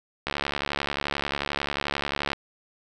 click train, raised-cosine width 0.3 ms, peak -10 dBFS, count 148, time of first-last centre 0.27-2.332 s, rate 71.3 Hz, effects none

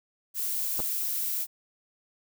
violet noise, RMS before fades -30 dBFS, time 0.34-1.47 s, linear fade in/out 50 ms
clicks, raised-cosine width 1 ms, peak -21 dBFS, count 2, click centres 0.793 / 0.802 s
effects none

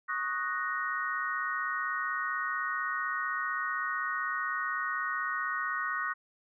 sine chord, D# minor seventh, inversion third, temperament equal, 1108.7 / 1244.5 / 1480 / 1864.7 Hz, C#6 / D#6 / F#6 / A#6, 0 / 0 / 0 / 0 cents, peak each -37 / -36 / -35 / -35 dBFS, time 0.08-6.14 s, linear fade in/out 20 ms, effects none

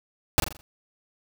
pink noise with echo, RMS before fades -18 dBFS, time 0.38-0.4 s, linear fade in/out 0 ms, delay 42 ms, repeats 5, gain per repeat -7 dB, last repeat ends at 0.61 s, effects none

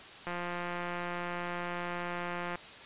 click train, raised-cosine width 0.5 ms, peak -22 dBFS, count 401, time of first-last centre 0.27-2.556 s, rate 175 Hz, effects white hiss -48 dBFS RMS until 2.85 s + resampled to 8000 Hz

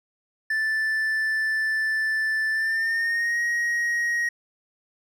triangle tone with pitch glide, 1760 to 1886.3 Hz, A6 to A#6, 0 to +20 cents, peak -20 dBFS, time 0.5-4.29 s, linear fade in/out 5 ms, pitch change +120 cents, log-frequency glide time 2.51-3.4 s, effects none

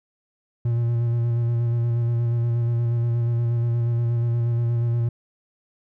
triangle tone with vibrato, 117.9 Hz, A#2, 20 cents sharp, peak -17 dBFS, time 0.65-5.09 s, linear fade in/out 5 ms, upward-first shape square, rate 8.4 Hz, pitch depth 17 cents each way, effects none

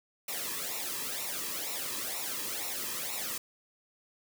white noise with flanger, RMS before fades -36 dBFS, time 0.28-3.38 s, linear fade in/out 5 ms, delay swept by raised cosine 0.62 to 1.4 ms, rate 2.1 Hz, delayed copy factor -0.75, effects none

